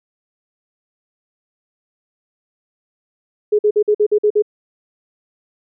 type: tone bursts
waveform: sine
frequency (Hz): 419.9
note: G#4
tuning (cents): +19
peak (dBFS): -10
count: 8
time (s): 3.52-4.423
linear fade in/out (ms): 10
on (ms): 70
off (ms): 49
effects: none